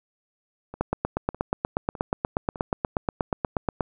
two click trains, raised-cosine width 1 ms, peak -23 / -9 dBFS, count 4 / 26, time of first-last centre 0.74-2.558 / 0.81-3.808 s, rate 1.65 / 8.34 Hz, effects none

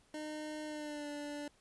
25% pulse tone with pitch glide, 305.5 to 292.2 Hz, D#4 to D4, -32 to -9 cents, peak -37 dBFS, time 0.14-1.48 s, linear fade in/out 2 ms, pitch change -77 cents, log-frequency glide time 0.65-1.08 s, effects pink hiss -69 dBFS RMS until 1.6 s + resampled to 24000 Hz

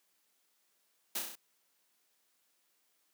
white noise with echo, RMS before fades -35 dBFS, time 1.15-1.19 s, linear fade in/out 5 ms, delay 33 ms, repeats 5, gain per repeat -3 dB, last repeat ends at 1.355 s, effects white hiss -75 dBFS RMS until 3.13 s + high-pass 200 Hz 12 dB/octave

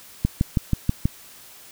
click train, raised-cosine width 5 ms, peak -6 dBFS, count 6, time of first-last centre 0.25-1.055 s, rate 6.21 Hz, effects white hiss -46 dBFS RMS until 1.71 s

